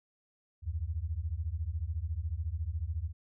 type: beating tone pair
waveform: sine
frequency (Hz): 74 / 88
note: D2 / F2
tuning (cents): +14 / +14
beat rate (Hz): 14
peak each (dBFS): -35 / -35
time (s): 0.62-3.13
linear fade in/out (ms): 50
effects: none